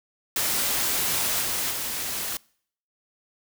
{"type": "noise with level steps", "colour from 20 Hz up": "white", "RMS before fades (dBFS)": [-25, -27, -30], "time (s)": [0.36, 2.37], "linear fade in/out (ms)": 2, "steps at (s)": [1.4, 1.7], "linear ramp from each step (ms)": 20, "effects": ["noise-tail reverb RT60 0.6 s tail -25 dB re dry"]}